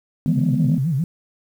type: chord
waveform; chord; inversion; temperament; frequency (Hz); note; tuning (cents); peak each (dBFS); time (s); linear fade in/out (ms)
sine; G# minor; second; equal; 155.56 / 207.7 / 246.9; D#3 / G#3 / B3; 0 / 0 / 0; -22 / -23 / -21; 0.26-0.78; 0
type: tone with vibrato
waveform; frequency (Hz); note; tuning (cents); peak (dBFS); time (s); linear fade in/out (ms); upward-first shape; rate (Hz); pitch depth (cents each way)
sine; 150; D3; +37; -17; 0.28-1.04; 2; sine; 7; 250
effects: tanh soft clip ceiling -8 dBFS + 8-bit